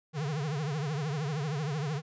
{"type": "tone with vibrato", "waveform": "square", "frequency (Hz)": 148.3, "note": "D3", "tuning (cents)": 17, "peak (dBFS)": -31, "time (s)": [0.13, 2.02], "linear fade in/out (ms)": 50, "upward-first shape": "triangle", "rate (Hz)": 13, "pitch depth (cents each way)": 190, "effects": ["resampled to 16000 Hz"]}